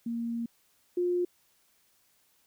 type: tone pair in turn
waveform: sine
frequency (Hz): 233.1 / 354.9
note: A#3 / F4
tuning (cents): 0 / +28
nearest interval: perfect fifth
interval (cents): 728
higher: second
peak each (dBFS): -30 / -25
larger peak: second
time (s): 0.06-0.46 / 0.97-1.25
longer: first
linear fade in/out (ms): 5
effects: white hiss -68 dBFS RMS until 2.46 s